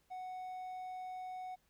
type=tone; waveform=triangle; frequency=740 Hz; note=F#5; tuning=in tune; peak=-40 dBFS; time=0.1-1.56 s; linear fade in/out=20 ms; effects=pink hiss -75 dBFS RMS until 1.69 s